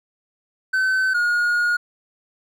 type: tone pair in turn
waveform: triangle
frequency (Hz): 1527 / 1436.3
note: G6 / F6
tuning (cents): -46 / +48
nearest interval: minor second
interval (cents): 106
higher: first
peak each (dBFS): -15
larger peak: neither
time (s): 0.73-1.14 / 1.14-1.77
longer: second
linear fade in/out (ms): 10
effects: none